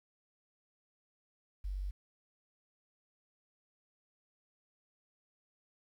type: tone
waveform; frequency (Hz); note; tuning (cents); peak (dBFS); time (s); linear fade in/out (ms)
sine; 47.98; G1; -36; -35; 1.64-1.91; 10
effects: 11-bit